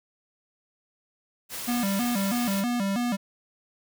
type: noise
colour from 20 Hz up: white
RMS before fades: -35 dBFS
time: 1.49-2.64 s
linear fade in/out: 50 ms
type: tone with vibrato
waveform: square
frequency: 218.2 Hz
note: A3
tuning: 14 cents flat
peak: -25 dBFS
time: 1.67-3.17 s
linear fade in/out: 20 ms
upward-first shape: square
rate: 3.1 Hz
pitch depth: 180 cents each way
effects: none